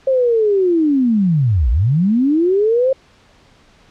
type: linear two-way sweep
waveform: sine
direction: down then up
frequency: 540 to 51.91 to 540 Hz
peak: -11 dBFS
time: 0.07-2.93 s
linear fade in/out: 5 ms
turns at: 1.7 s
effects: pink hiss -50 dBFS RMS until 3.9 s + low-pass 5000 Hz 12 dB/octave